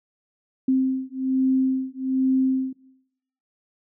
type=beating tone pair; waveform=sine; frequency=261.6 / 262.8 Hz; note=C4 / C4; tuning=0 / +8 cents; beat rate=1.2 Hz; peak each=-22 dBFS; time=0.68-2.73 s; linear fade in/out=5 ms; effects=noise-tail reverb RT60 0.8 s tail -19 dB re dry